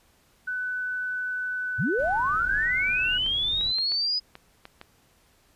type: tone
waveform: sine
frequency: 1498 Hz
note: F#6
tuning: 21 cents sharp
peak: -27 dBFS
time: 0.47-3.18 s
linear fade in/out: 10 ms
type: linear sweep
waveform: sine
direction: up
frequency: 87 to 5020 Hz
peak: -23 dBFS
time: 1.78-4.2 s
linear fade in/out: 20 ms
type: noise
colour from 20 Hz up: brown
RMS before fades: -40 dBFS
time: 1.98-3.73 s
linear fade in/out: 20 ms
type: clicks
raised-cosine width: 0.3 ms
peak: -25 dBFS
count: 7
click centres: 3.263 / 3.611 / 3.785 / 3.919 / 4.354 / 4.654 / 4.814 s
effects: pink hiss -62 dBFS RMS until 5.55 s + resampled to 32000 Hz